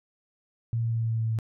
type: tone with pitch steps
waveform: sine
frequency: 115.6 / 114.93 / 114.27 / 113.61 / 112.96 / 112.31 / 111.66 Hz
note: A#2 / A#2 / A#2 / A#2 / A2 / A2 / A2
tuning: -14 / -24 / -34 / -44 / +46 / +36 / +26 cents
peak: -24 dBFS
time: 0.73-1.388 s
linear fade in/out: 0 ms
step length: 94 ms
effects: none